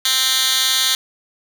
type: tone with high-pass filter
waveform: 10% pulse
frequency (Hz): 261.6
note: C4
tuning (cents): 0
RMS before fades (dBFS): -17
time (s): 0.05-0.95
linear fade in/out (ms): 2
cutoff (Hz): 3200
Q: 1.7
effects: none